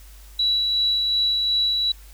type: tone with tremolo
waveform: sine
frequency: 3924 Hz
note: B7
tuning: 12 cents flat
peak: -17 dBFS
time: 0.39-1.92 s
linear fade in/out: 5 ms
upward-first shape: sine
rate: 2.7 Hz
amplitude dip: 25%
effects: added 50 Hz sine -42 dBFS peak until 2.13 s + white hiss -51 dBFS RMS until 2.13 s